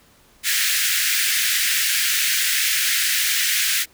pink high-pass noise, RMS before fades -20 dBFS, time 0.43-3.86 s, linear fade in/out 50 ms, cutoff 1600 Hz, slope 48 dB/octave, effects pink hiss -54 dBFS RMS until 3.93 s

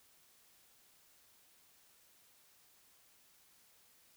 silence, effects white hiss -67 dBFS RMS until 4.16 s

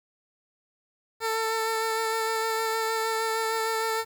15% pulse tone with vibrato, 446.4 Hz, A4, 25 cents sharp, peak -19 dBFS, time 1.2-4.05 s, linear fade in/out 50 ms, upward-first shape sine, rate 6.5 Hz, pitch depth 15 cents each way, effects 9-bit

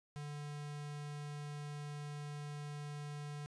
square tone with notch filter, 146.83 Hz, D3, in tune, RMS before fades -45 dBFS, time 0.16-3.46 s, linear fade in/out 0 ms, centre 360 Hz, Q 2, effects resampled to 22050 Hz + 12-bit

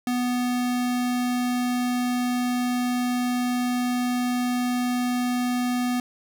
square tone, 246.9 Hz, B3, in tune, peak -23 dBFS, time 0.07-6 s, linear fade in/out 2 ms, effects none

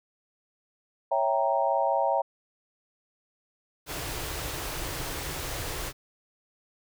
sine chord, C# diminished seventh, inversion none, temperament equal, 554.4 / 659.3 / 784 / 932.3 Hz, C#5 / E5 / G5 / Bb5, 0 / 0 / 0 / 0 cents, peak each -28 dBFS, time 1.11-2.22 s, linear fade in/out 10 ms
pink band-stop noise, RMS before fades -34 dBFS, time 3.86-5.93 s, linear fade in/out 50 ms, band 170 to 270 Hz, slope 96 dB/octave
effects none

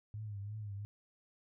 sine tone with vibrato, 103.83 Hz, G#2, in tune, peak -40 dBFS, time 0.14-0.85 s, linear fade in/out 0 ms, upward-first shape triangle, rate 2.9 Hz, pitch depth 92 cents each way, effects none

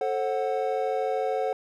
triangle chord, F# diminished, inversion first, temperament equal with one note detuned, 440 / 533.3 / 740 Hz, A4 / C5 / F#5, 0 / +33 / 0 cents, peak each -27 dBFS, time 0.01-1.53 s, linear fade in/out 2 ms, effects none

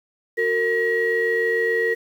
sine tone cluster, 370.5 / 457.3 / 1905 Hz, F#4 / A#4 / A#6, +2 / -33 / +37 cents, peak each -27 / -20 / -21 dBFS, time 0.37-1.95 s, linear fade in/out 20 ms, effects tanh soft clip ceiling -11 dBFS + 8-bit

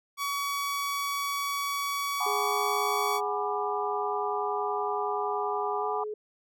sawtooth tone, 1131 Hz, C#6, 34 cents sharp, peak -25 dBFS, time 0.17-3.21 s, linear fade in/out 50 ms
sine chord, G# half-diminished seventh, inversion third, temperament equal with one note detuned, 740 / 830.6 / 987.8 / 1189 Hz, F#5 / G#5 / B5 / D6, 0 / 0 / 0 / +21 cents, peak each -34 dBFS, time 2.2-6.04 s, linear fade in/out 5 ms
sine tone with pitch glide, 415.6 to 424.6 Hz, G#4 to G#4, +1 to +38 cents, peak -32 dBFS, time 2.26-6.14 s, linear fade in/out 5 ms, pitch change +37 cents, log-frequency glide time 5.79-5.85 s
effects none

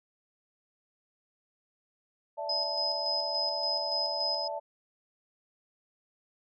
sine chord, D suspended second, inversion none, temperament equal with one note detuned, 582.3 / 659.3 / 880 Hz, D5 / E5 / A5, -15 / 0 / 0 cents, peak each -37 dBFS, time 2.37-4.6 s, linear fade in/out 20 ms
sine tone with tremolo, 5050 Hz, D#8, 25 cents sharp, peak -28 dBFS, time 2.49-4.48 s, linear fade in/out 5 ms, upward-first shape square, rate 3.5 Hz, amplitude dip 40%
effects none

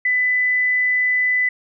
sine tone, 1999 Hz, B6, 20 cents sharp, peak -15 dBFS, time 0.05-1.49 s, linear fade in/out 5 ms, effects none

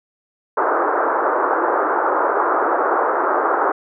white band-pass noise, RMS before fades -18 dBFS, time 0.57-3.72 s, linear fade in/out 5 ms, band 320 to 1400 Hz, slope 48 dB/octave, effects none

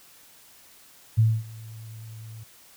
sine tone with ADSR envelope, 111.3 Hz, A2, 20 cents sharp, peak -14 dBFS, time 1.17-2.44 s, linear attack 21 ms, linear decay 240 ms, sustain -24 dB, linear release 10 ms, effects white hiss -53 dBFS RMS until 2.76 s

